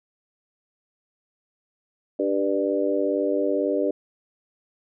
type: harmonic tone with a mistuned harmonic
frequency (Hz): 98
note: G2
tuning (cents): 0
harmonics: 3 / 4 / 5 / 6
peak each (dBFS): -26 / -26 / -26 / -26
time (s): 2.19-3.91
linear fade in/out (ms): 5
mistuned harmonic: 6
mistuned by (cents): +18
effects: none